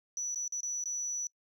sine tone with dropouts, 5920 Hz, F#8, in tune, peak -31 dBFS, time 0.17-1.27 s, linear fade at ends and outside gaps 1 ms, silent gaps 0.346-0.358 / 0.479-0.523 / 0.606-0.631 / 0.839-0.857 s, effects noise-tail reverb RT60 0.1 s tail -26 dB re dry + tanh soft clip ceiling -30 dBFS

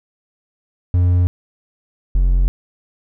triangle tone pair in turn, 89 / 44.72 Hz, F2 / F1, +33 / +42 cents, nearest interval octave, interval 1191 cents, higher first, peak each -9 dBFS, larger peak neither, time 0.94-1.27 / 2.15-2.48 s, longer neither, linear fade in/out 0 ms, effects none

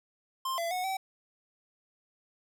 square tone with pitch steps, 1052 / 676 / 733 / 766 Hz, C6 / E5 / F#5 / G5, +9 / +43 / -16 / -40 cents, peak -31 dBFS, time 0.45-0.97 s, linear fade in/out 5 ms, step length 130 ms, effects none

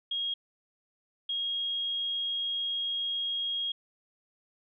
sine tone bursts at uneven times, 3271 Hz, G#7, 27 cents flat, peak -29 dBFS, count 2, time 0.11-0.34 / 1.29-3.72 s, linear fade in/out 5 ms, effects none

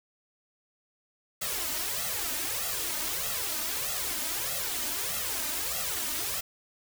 white noise with flanger, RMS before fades -32 dBFS, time 1.41-6.41 s, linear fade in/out 10 ms, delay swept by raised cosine 1.5 to 3.3 ms, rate 1.6 Hz, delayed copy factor +0.9, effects none

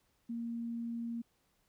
sine tone, 233.1 Hz, A#3, in tune, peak -36 dBFS, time 0.29-1.22 s, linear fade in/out 10 ms, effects pink hiss -75 dBFS RMS until 1.68 s

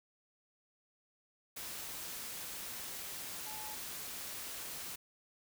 sine tone in noise, 858 Hz, A5, 44 cents flat, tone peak -48 dBFS, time 3.46-3.75 s, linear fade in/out 10 ms, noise white, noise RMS -44 dBFS, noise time 1.56-4.96 s, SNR -7 dB, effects none

